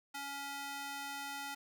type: tone with high-pass filter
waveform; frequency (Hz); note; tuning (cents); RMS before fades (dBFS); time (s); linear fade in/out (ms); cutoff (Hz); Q
square; 280.5; C#4; +21; -43; 0.14-1.55; 10; 930; 0.86
effects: none

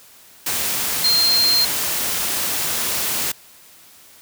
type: tone in noise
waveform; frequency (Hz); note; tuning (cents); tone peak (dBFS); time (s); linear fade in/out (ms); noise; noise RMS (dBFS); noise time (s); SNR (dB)
sine; 4186; C8; 0; -14; 1.04-1.65; 5; white; -22; 0.46-3.32; +5
effects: white hiss -47 dBFS RMS until 4.21 s + high-pass 60 Hz 12 dB/octave

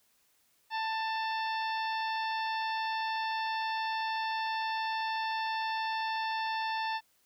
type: harmonic tone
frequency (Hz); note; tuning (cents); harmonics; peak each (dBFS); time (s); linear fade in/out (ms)
887; A5; +14; 1 / 2 / 3 / 4 / 5 / 6; -32 / -38 / -42 / -44 / -46 / -48; 0.7-7.01; 50
effects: white hiss -70 dBFS RMS until 7.25 s

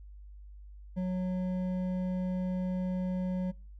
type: tone with hard clipping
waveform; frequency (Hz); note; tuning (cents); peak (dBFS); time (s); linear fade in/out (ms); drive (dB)
triangle; 183.5; F#3; -14; -31; 0.96-3.52; 20; 11
effects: noise-tail reverb RT60 0.4 s tail -26 dB re dry + added 50 Hz sine -46 dBFS peak until 3.79 s

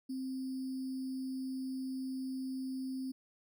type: tone with sample-and-hold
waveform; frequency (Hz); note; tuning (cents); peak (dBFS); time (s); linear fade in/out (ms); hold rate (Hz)
sine; 261.8; C4; +1; -36; 0.09-3.12; 10; 4900
effects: none

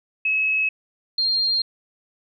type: tone pair in turn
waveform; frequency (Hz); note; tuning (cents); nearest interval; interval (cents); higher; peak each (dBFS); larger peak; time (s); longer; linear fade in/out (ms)
sine; 2574 / 4203; E7 / C8; -42 / +7; minor sixth; 849; second; -18; neither; 0.25-0.69 / 1.18-1.62; neither; 5
effects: none

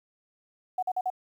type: tone bursts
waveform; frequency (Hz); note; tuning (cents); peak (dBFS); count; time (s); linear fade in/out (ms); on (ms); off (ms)
sine; 740; F#5; 0; -25; 4; 0.78-1.102; 5; 46; 46
effects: 10-bit

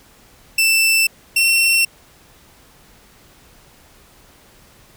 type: tone pair in turn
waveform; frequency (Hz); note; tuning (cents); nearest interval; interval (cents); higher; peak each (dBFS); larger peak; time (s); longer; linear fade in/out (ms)
sawtooth; 2664 / 2712; E7 / E7; +18 / +49; unison; 31; second; -9; neither; 0.58-1.07 / 1.36-1.85; neither; 5
effects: pink hiss -49 dBFS RMS until 4.96 s

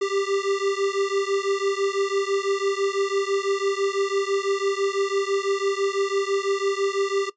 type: beating tone pair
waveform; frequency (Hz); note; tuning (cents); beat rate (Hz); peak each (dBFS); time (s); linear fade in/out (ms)
square; 392 / 398; G4 / G4; 0 / +26; 6; -25 / -26; 0.01-7.3; 10
effects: noise-tail reverb RT60 0.1 s tail -18 dB re dry + resampled to 16000 Hz

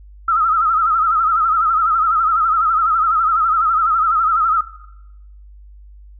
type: tone with vibrato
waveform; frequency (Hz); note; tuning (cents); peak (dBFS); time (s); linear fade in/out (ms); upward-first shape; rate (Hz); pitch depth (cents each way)
sine; 1303; E6; -20; -12; 0.28-4.61; 5; sine; 12; 89
effects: noise-tail reverb RT60 0.9 s tail -17 dB re dry + added 50 Hz sine -38 dBFS peak until 6.19 s

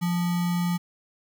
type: tone with sample-and-hold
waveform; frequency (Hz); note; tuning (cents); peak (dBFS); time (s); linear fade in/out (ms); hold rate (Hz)
sine; 174.8; F3; +2; -22; 0.01-0.78; 20; 1050
effects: none

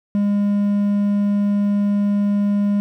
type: tone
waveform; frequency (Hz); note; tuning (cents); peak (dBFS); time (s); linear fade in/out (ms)
triangle; 203.5; G#3; -35; -13; 0.15-2.8; 0
effects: 9-bit

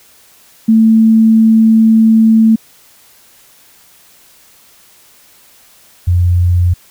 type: tone pair in turn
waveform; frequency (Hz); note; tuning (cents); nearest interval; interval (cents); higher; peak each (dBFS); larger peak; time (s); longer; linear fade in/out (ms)
sine; 222.5 / 88.3; A3 / F2; +20 / +20; octave + major third; 1600; first; -4 / -7; first; 0.68-2.56 / 6.07-6.74; first; 10
effects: white hiss -45 dBFS RMS until 6.9 s

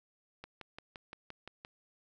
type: click train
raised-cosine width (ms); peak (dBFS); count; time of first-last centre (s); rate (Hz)
0.3; -29; 8; 0.44-1.649; 5.79
effects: none

